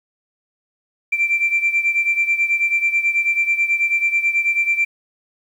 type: beating tone pair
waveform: sine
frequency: 2349 / 2358.2 Hz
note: D7 / D7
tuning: 0 / +7 cents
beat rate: 9.2 Hz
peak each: -16 / -20 dBFS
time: 1.12-4.85 s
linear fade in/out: 10 ms
effects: tanh soft clip ceiling -9 dBFS + 8-bit